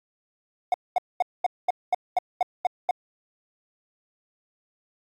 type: tone bursts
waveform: triangle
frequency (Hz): 726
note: F#5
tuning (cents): -33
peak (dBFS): -16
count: 10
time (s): 0.72-2.91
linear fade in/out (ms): 2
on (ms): 21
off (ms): 220
effects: AAC 64 kbps